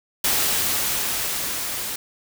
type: noise with level ramp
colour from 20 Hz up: white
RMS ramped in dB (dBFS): -20 to -29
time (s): 0.24-1.96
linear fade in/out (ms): 5
effects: none